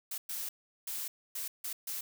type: noise bursts at uneven times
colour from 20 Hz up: blue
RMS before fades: -38 dBFS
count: 6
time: 0.11-0.18 / 0.29-0.49 / 0.87-1.08 / 1.35-1.48 / 1.64-1.73 / 1.87-2.01 s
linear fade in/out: 5 ms
effects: none